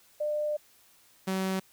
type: tone pair in turn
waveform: sine / sawtooth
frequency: 599 / 189.6 Hz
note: D5 / F#3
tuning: +34 / +43 cents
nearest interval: octave + minor sixth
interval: 1991 cents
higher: first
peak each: -27 / -24 dBFS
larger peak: second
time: 0.2-0.57 / 1.27-1.6 s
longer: first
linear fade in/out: 10 ms
effects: white hiss -61 dBFS RMS until 1.72 s